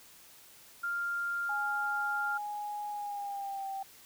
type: tone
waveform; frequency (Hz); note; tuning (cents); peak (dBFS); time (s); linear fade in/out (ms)
sine; 1396.9; F6; 0; -31; 0.83-2.38; 10
type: tone with pitch glide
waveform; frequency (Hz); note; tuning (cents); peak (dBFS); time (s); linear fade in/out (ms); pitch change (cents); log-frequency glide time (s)
sine; 830.6 to 779.5; G#5 to G5; 0 to -10; -35; 1.49-3.83; 5; -110; 2.91-3.67
effects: white hiss -56 dBFS RMS until 4.05 s